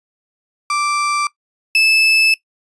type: tone pair in turn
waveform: 35% pulse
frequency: 1173 / 2621 Hz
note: D6 / E7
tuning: -2 / -11 cents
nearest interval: octave + major second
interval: 1391 cents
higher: second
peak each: -14 / -8 dBFS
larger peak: second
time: 0.7-1.27 / 1.75-2.34 s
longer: second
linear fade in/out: 2 ms
effects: noise-tail reverb RT60 0.1 s tail -19 dB re dry + resampled to 22050 Hz